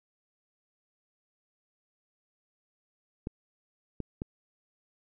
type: clicks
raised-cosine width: 3 ms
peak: -21 dBFS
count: 3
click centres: 3.271 / 4.003 / 4.219 s
effects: none